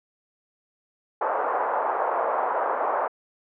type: band-pass noise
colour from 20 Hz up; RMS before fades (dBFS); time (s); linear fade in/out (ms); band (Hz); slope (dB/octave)
white; -25; 1.21-3.08; 5; 500 to 1100; 24
effects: low-pass 2000 Hz 12 dB/octave